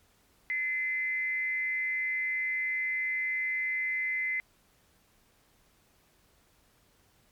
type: tone with frequency modulation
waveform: sine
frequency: 2050 Hz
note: C7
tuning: 36 cents flat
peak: -28 dBFS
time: 0.5-4.4 s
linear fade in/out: 0 ms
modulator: 317 Hz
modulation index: 0.28
effects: pink hiss -66 dBFS RMS until 7.31 s + MP3 96 kbps